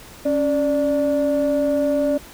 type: tone pair together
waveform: sine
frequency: 277.2 / 587.9 Hz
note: C#4 / D5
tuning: 0 / +2 cents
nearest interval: octave + minor second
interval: 1302 cents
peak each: -19 / -17 dBFS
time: 0.25-2.18 s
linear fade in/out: 10 ms
effects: tanh soft clip ceiling -12 dBFS + pink hiss -42 dBFS RMS until 2.33 s